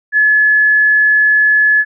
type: tone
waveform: sine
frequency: 1710 Hz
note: A6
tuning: 50 cents flat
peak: -7 dBFS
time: 0.12-1.85 s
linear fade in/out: 50 ms
effects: none